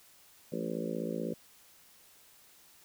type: harmonic tone with a mistuned harmonic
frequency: 56 Hz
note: A1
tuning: 31 cents sharp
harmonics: 3 / 4 / 5 / 6 / 7 / 8 / 9 / 10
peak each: -40 / -39 / -42 / -42 / -41 / -44 / -40 / -45 dBFS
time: 0.52-1.34 s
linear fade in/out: 5 ms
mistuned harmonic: 3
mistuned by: +48 cents
effects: white hiss -60 dBFS RMS until 2.84 s